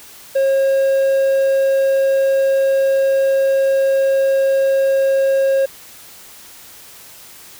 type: tone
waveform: triangle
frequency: 541 Hz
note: C#5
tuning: 42 cents flat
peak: -10 dBFS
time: 0.35-5.66 s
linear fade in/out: 10 ms
effects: white hiss -40 dBFS RMS until 7.59 s